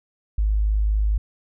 sine tone, 52.2 Hz, G#1, 10 cents sharp, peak -17 dBFS, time 0.38-1.18 s, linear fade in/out 5 ms, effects none

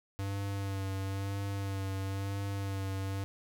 square tone with vibrato, 98 Hz, G2, in tune, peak -34 dBFS, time 0.19-3.24 s, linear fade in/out 0 ms, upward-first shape sine, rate 1 Hz, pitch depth 27 cents each way, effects none

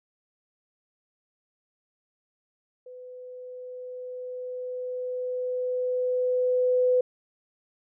sine tone with level ramp, 502 Hz, B4, 28 cents sharp, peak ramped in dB -41 to -18 dBFS, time 2.86-7.01 s, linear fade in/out 5 ms, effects none

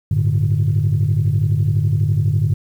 sine chord, G suspended second, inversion none, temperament equal, 98 / 110 / 146.83 Hz, G2 / A2 / D3, 0 / 0 / 0 cents, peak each -17 dBFS, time 0.11-2.54 s, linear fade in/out 5 ms, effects tanh soft clip ceiling -8 dBFS + 8-bit

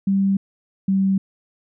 sine tone pair in turn, 195.4 / 192.93 Hz, G3 / G3, -5 / -27 cents, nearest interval unison, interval 22 cents, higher first, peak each -15 dBFS, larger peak neither, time 0.07-0.37 / 0.88-1.18 s, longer neither, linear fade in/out 5 ms, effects none

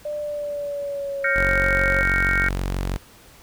sine tone with pitch glide, 595 to 542.5 Hz, D5 to C#5, +22 to -37 cents, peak -25 dBFS, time 0.05-2.02 s, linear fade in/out 5 ms, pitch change -159 cents, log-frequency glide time 0.17-1.52 s
sine chord, G half-diminished seventh, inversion third, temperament equal, 1396.9 / 1568 / 1864.7 / 2217 Hz, F6 / G6 / Bb6 / Db7, 0 / 0 / 0 / 0 cents, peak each -24 dBFS, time 1.24-2.49 s, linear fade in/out 5 ms
sawtooth tone, 46.25 Hz, F#1, in tune, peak -19 dBFS, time 1.35-2.98 s, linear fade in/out 20 ms
effects pink hiss -49 dBFS RMS until 3.42 s

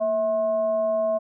sine tone with frequency modulation, 650 Hz, E5, 24 cents flat, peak -20 dBFS, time 0-1.19 s, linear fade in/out 20 ms, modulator 420 Hz, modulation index 0.34, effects none

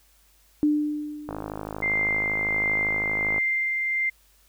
sine tone with exponential decay, 298.6 Hz, D4, 29 cents sharp, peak -16 dBFS, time 0.63-1.88 s, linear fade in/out 0 ms, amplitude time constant 270 ms
click train, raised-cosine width 1 ms, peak -18 dBFS, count 111, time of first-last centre 1.29-3.381 s, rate 52.6 Hz
sine tone with tremolo, 2093 Hz, C7, in tune, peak -21 dBFS, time 1.82-4.1 s, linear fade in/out 10 ms, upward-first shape sine, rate 1.4 Hz, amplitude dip 25%
effects added 50 Hz sine -61 dBFS peak until 4.48 s + white hiss -61 dBFS RMS until 4.48 s

